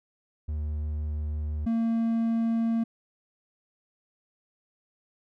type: tone pair in turn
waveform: triangle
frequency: 75.5 / 228.3 Hz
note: D2 / A#3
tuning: +48 / -36 cents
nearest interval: octave + perfect fifth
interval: 1916 cents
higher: second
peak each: -26 / -21 dBFS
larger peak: second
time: 0.48-1.66 / 1.66-2.84 s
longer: neither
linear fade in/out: 10 ms
effects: none